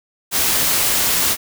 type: noise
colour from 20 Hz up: white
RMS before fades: -17 dBFS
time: 0.31-1.37 s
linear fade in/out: 50 ms
effects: none